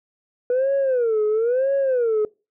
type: tone with vibrato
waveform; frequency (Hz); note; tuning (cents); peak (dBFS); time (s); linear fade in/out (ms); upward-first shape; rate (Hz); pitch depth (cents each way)
sine; 484.4; B4; -34; -15; 0.5-2.25; 2; sine; 1; 230
effects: noise-tail reverb RT60 0.3 s tail -24 dB re dry + tanh soft clip ceiling -15 dBFS

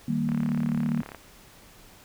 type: chord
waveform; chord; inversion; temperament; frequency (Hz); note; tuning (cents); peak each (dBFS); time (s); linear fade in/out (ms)
sine; Eb major; none; equal; 155.56 / 196 / 233.1; Eb3 / G3 / Bb3; 0 / 0 / 0; -29 / -30 / -26; 0.08-1.02; 5
type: click train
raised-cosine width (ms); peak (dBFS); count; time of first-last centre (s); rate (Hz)
0.5; -24; 31; 0.29-1.147; 35
effects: pink hiss -52 dBFS RMS until 2.04 s

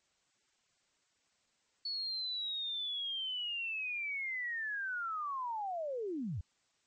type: linear sweep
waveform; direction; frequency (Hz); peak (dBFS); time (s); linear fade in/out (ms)
sine; down; 4426 to 70.6; -35; 1.85-6.41; 5
effects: white hiss -75 dBFS RMS until 6.86 s + MP3 32 kbps

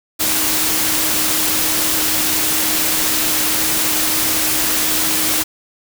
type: tone in noise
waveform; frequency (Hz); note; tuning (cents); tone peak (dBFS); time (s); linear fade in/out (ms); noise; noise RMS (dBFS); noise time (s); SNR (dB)
sine; 312.1; D#4; +5; -28; 0.19-5.44; 20; white; -17; 0.19-5.44; -14
effects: none

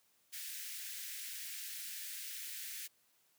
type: high-pass noise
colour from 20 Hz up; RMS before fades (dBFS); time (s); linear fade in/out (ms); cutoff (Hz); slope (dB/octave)
white; -45; 0.32-2.88; 20; 1600; 48
effects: white hiss -73 dBFS RMS until 3.38 s + high-pass 80 Hz 12 dB/octave

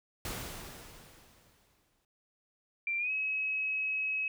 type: noise with exponential decay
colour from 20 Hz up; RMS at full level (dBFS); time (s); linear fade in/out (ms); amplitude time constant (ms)
pink; -37; 0.25-2.05; 2; 390
type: tone with pitch glide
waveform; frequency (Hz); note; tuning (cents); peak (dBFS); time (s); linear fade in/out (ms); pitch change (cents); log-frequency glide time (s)
sine; 2361 to 2560; D7 to D#7; +9 to +49; -30; 2.87-4.28; 2; +140; 2.98-3.11
effects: none

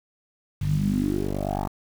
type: tone with low-pass filter sweep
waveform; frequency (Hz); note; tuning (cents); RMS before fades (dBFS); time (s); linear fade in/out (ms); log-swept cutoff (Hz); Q
10% pulse; 49; G1; 0; -25; 0.61-1.68; 10; 120 to 1000; 5.8
effects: 7-bit

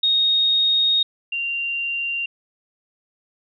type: tone pair in turn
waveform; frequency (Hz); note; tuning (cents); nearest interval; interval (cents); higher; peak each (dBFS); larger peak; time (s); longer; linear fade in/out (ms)
sine; 3729 / 2773; A#7 / F7; 0 / -13; perfect fourth; 513; first; -15 / -22; first; 0.03-1.03 / 1.32-2.26; first; 5
effects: none

